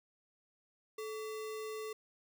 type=tone with sample-and-hold; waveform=sine; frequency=434.1 Hz; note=A4; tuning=23 cents flat; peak=-39 dBFS; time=0.98-1.93 s; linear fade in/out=5 ms; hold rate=1575 Hz; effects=none